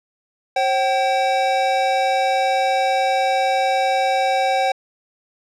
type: tone pair together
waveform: square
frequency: 536.4 / 767 Hz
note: C5 / G5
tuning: +43 / -38 cents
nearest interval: tritone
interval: 619 cents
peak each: -22 / -18 dBFS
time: 0.56-4.72 s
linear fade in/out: 5 ms
effects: low-pass 5000 Hz 12 dB/octave